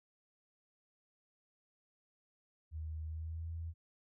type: tone with pitch glide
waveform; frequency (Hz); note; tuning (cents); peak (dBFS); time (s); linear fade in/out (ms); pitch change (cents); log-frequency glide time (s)
sine; 78.7 to 82.52; D#2 to E2; +20 to +2; -39; 2.71-3.74; 50; +82; 3.05-3.5
effects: none